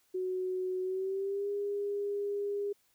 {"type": "tone with pitch glide", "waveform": "sine", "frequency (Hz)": [370, 405.8], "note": ["F#4", "G#4"], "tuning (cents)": [0, -40], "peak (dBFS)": -31, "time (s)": [0.14, 2.73], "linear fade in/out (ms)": 10, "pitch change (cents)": 160, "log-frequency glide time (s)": [0.82, 1.49], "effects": ["white hiss -71 dBFS RMS until 2.94 s"]}